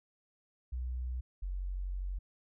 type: tone pair in turn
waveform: sine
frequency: 62.1 / 46.17 Hz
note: B1 / F#1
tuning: +10 / -3 cents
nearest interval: perfect fourth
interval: 513 cents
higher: first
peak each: -34 / -34 dBFS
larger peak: neither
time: 0.72-1.21 / 1.42-2.19 s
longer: second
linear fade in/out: 10 ms
effects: none